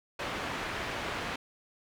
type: low-pass noise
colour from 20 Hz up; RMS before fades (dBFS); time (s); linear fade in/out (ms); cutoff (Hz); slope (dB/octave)
white; -36; 0.19-1.36; 5; 2000; 12
effects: none